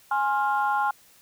sine chord, F minor, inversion first, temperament equal with one note detuned, 830.6 / 1060.5 / 1396.9 Hz, Ab5 / C6 / F6, 0 / +23 / 0 cents, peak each -23 / -27 / -27 dBFS, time 0.11-0.91 s, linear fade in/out 5 ms, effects tanh soft clip ceiling -13 dBFS + white hiss -56 dBFS RMS until 1.21 s

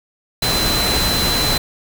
sine tone in noise, 4045 Hz, B7, 41 cents sharp, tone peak -19 dBFS, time 0.42-1.58 s, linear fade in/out 5 ms, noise pink, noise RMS -19 dBFS, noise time 0.42-1.58 s, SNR -3 dB, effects none

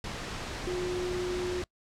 sine tone in noise, 360.6 Hz, F#4, 45 cents flat, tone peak -30 dBFS, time 0.67-1.62 s, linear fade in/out 2 ms, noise pink, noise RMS -37 dBFS, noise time 0.04-1.64 s, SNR +4 dB, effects noise-tail reverb RT60 0.1 s tail -25 dB re dry + low-pass 6000 Hz 12 dB/octave

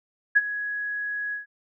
sine tone with ADSR envelope, 1671 Hz, G#6, 10 cents sharp, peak -12 dBFS, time 0.35-1.46 s, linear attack 18 ms, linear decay 35 ms, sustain -15 dB, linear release 130 ms, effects none

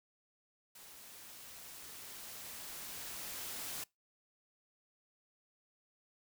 white noise with level ramp, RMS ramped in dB -55 to -42 dBFS, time 0.75-3.84 s, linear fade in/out 5 ms, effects noise-tail reverb RT60 0.2 s tail -24 dB re dry

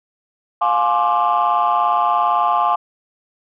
sine chord, D half-diminished seventh, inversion first, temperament just, 704.8 / 845.8 / 1057.2 / 1174.7 Hz, F5 / Ab5 / C6 / D6, +16 / +31 / +18 / 0 cents, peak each -18 dBFS, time 0.61-2.76 s, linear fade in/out 10 ms, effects tanh soft clip ceiling -8 dBFS

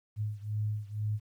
sine beating tone pair, 105.3 / 107.4 Hz, G#2 / A2, +24 / -41 cents, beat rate 2.1 Hz, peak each -33 / -35 dBFS, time 0.16-1.2 s, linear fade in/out 50 ms, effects 11-bit

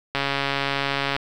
click train, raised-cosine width 0.3 ms, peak -7 dBFS, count 142, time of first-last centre 0.15-1.164 s, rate 139 Hz, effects 8-bit

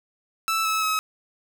sawtooth tone with pitch steps, 1318.5 / 1299.6 / 1281 Hz, E6 / E6 / E6, 0 / -25 / -50 cents, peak -18 dBFS, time 0.48-0.99 s, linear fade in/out 0 ms, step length 170 ms, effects none

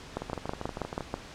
two click trains, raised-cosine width 1 ms, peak -20 / -16 dBFS, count 11 / 7, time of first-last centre 0.22-1.007 / 0.17-1.141 s, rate 12.7 / 6.18 Hz, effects pink hiss -46 dBFS RMS until 1.34 s + low-pass 6000 Hz 12 dB/octave

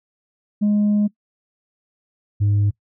sine tone pair in turn, 207.7 / 102.51 Hz, G#3 / G#2, 0 / -22 cents, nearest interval octave, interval 1222 cents, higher first, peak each -12 dBFS, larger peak neither, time 0.61-1.08 / 2.4-2.71 s, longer first, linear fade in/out 20 ms, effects noise-tail reverb RT60 0.1 s tail -22 dB re dry + tanh soft clip ceiling -13 dBFS

